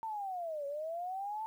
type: linear two-way sweep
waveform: sine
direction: down then up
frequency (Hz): 910 to 554.4 to 892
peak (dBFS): -36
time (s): 0.03-1.46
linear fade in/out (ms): 0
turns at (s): 0.66
effects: 11-bit